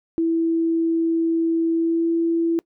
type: tone with pitch glide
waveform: sine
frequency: 329.6 to 333.2 Hz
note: E4 to E4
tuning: 0 to +19 cents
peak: -17 dBFS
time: 0.18-2.59 s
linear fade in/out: 0 ms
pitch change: +19 cents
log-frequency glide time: 1.73-2.09 s
effects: noise-tail reverb RT60 0.1 s tail -24 dB re dry